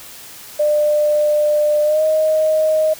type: tone with pitch glide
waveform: sine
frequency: 598 to 624.5 Hz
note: D5 to D#5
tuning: +31 to +6 cents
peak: -12 dBFS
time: 0.59-2.94 s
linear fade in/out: 10 ms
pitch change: +75 cents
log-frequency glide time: 1.84-2.02 s
effects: white hiss -37 dBFS RMS until 2.99 s